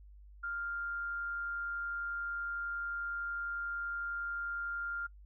sine tone with amplitude modulation, 1396.9 Hz, F6, in tune, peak -34 dBFS, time 0.43-5.07 s, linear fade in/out 10 ms, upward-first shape sine, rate 151 Hz, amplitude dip 25%, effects noise-tail reverb RT60 0.1 s tail -24 dB re dry + added 50 Hz sine -52 dBFS peak until 5.25 s

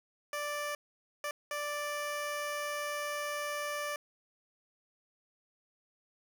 15% pulse tone bursts at uneven times, 587.3 Hz, D5, in tune, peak -28 dBFS, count 3, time 0.33-0.75 / 1.24-1.31 / 1.51-3.96 s, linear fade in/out 2 ms, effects none

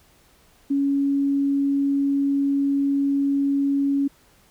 sine tone, 279 Hz, C#4, 11 cents sharp, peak -18 dBFS, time 0.7-4.08 s, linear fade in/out 10 ms, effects pink hiss -57 dBFS RMS until 4.5 s

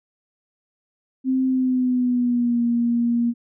sine tone with pitch glide, 260.9 to 236.5 Hz, C4 to A#3, -5 to +25 cents, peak -17 dBFS, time 1.24-3.34 s, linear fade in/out 50 ms, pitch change -170 cents, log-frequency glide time 1.46-2.62 s, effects none

